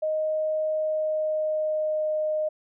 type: tone with pitch glide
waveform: sine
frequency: 622.3 to 616.6 Hz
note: D#5 to D#5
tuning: 0 to -16 cents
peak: -23 dBFS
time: 0.02-2.49 s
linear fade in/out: 10 ms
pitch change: -16 cents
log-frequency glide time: 0.7-2.1 s
effects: none

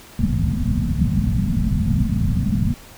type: low-pass noise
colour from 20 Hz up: white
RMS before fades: -19 dBFS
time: 0.19-2.74 s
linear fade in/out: 2 ms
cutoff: 240 Hz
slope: 96 dB/octave
effects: pink hiss -43 dBFS RMS until 2.97 s

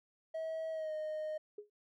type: tone with pitch glide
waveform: triangle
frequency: 643 to 618.2 Hz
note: E5 to D#5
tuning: -43 to -11 cents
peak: -34 dBFS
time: 0.34-1.38 s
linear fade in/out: 10 ms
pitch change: -68 cents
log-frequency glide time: 0.71-0.93 s
type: tone with exponential decay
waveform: sine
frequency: 416 Hz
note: G#4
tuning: 3 cents sharp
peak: -40 dBFS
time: 1.58-1.7 s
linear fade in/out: 5 ms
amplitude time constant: 26 ms
effects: tanh soft clip ceiling -30 dBFS

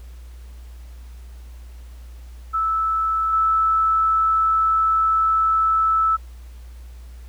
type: tone with level steps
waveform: sine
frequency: 1312 Hz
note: E6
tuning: 9 cents flat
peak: -18 / -15 dBFS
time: 2.53-6.17 s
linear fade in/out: 20 ms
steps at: 3.33 s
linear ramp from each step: 2 ms
effects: added 60 Hz sine -36 dBFS peak until 7.28 s + pink hiss -54 dBFS RMS until 7.28 s

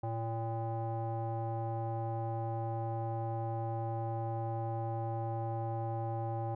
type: tone with low-pass filter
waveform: square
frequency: 113.8 Hz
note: A#2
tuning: 41 cents flat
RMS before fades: -36 dBFS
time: 0.03-6.55 s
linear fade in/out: 5 ms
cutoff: 770 Hz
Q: 5.1
effects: none

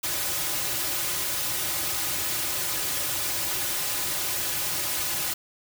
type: noise with comb filter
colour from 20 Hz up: white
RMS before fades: -28 dBFS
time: 0.03-5.34 s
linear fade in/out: 10 ms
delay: 4.4 ms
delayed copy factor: -0.9
effects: none

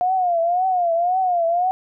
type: tone with vibrato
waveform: sine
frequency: 710 Hz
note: F5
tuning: 28 cents sharp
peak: -16 dBFS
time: 0.01-1.71 s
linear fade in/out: 0 ms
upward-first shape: triangle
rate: 1.9 Hz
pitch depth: 130 cents each way
effects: none

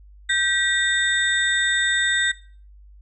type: tone cluster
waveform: sine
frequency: 1565 / 1925 / 3651 / 7880 Hz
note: G6 / B6 / A#7 / B8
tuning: -3 / -45 / -37 / -5 cents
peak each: -24 / -21 / -23 / -29 dBFS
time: 0.29-2.32 s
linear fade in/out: 10 ms
effects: noise-tail reverb RT60 0.4 s tail -17 dB re dry + added 50 Hz sine -44 dBFS peak until 3.01 s

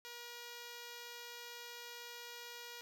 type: tone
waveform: 5% pulse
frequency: 477.9 Hz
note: A#4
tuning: 43 cents sharp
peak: -36 dBFS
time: 0.05-2.81 s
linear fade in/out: 0 ms
effects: none

